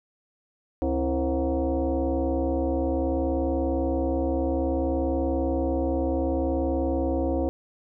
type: tone with frequency modulation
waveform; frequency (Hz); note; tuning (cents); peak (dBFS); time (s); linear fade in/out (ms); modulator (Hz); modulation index
sine; 130.81; C3; 0; -22; 0.82-7.49; 0; 201; 2.5
effects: none